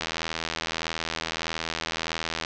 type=click train; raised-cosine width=0.2 ms; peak=-10 dBFS; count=200; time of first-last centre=0.01-2.449 s; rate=81.6 Hz; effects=low-pass 6000 Hz 12 dB/octave